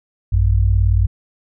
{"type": "tone pair together", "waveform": "sine", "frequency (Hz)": [56.31, 94.7], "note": ["A1", "F#2"], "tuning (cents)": [41, 41], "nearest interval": "major sixth", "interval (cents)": 900, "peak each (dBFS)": -14, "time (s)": [0.32, 1.07], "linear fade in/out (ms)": 10, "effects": []}